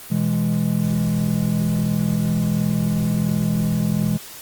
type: chord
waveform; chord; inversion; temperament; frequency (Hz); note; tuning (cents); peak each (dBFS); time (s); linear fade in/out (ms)
triangle; E major; second; equal; 123.47 / 164.81 / 207.7; B2 / E3 / G#3; 0 / 0 / 0; -23 / -19 / -19; 0.1-4.18; 20
effects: white hiss -38 dBFS RMS until 4.41 s + Opus 24 kbps